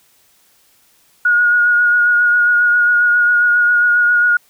sine tone with vibrato, 1443 Hz, F#6, 44 cents flat, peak -9 dBFS, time 1.25-4.37 s, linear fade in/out 5 ms, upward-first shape sine, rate 7.4 Hz, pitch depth 20 cents each way, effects white hiss -54 dBFS RMS until 4.49 s

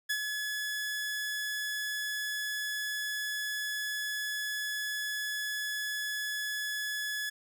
sawtooth tone with ADSR envelope, 1703 Hz, G#6, 43 cents sharp, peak -24 dBFS, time 0.09-7.3 s, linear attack 15 ms, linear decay 69 ms, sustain -5 dB, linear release 11 ms, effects none

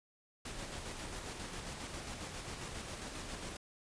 pink noise with tremolo, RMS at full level -43 dBFS, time 0.45-3.57 s, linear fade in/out 5 ms, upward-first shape square, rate 7.4 Hz, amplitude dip 30%, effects resampled to 22050 Hz

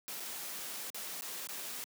white noise with dropouts, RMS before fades -42 dBFS, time 0.08-1.84 s, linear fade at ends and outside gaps 0 ms, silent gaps 0.199-0.203 / 0.901-0.945 / 1.21-1.221 / 1.471-1.488 s, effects high-pass 200 Hz 12 dB/octave

